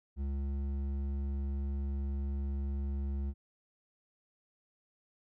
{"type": "tone with hard clipping", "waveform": "triangle", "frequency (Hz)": 69.3, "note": "C#2", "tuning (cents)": 0, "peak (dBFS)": -34, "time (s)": [0.16, 3.34], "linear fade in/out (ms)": 50, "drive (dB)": 12, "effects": []}